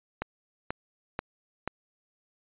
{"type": "click train", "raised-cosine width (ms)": 0.5, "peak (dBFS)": -15, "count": 4, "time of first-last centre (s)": [0.22, 1.676], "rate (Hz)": 2.06, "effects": ["resampled to 8000 Hz"]}